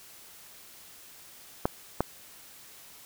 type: clicks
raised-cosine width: 1 ms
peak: -10 dBFS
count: 2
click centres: 1.655 / 2.006 s
effects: white hiss -51 dBFS RMS until 3.05 s